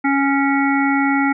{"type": "harmonic tone", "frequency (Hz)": 277.2, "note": "C#4", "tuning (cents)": 0, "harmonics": [1, 3, 5, 7, 8], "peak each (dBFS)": [-16, -21, -23, -24, -25], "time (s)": [0.04, 1.33], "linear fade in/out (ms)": 10, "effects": []}